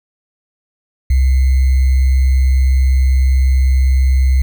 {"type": "tone with sample-and-hold", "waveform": "sine", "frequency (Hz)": 65.41, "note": "C2", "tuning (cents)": 0, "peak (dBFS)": -8, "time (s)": [1.1, 4.42], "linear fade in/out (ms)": 5, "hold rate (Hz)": 2100, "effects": []}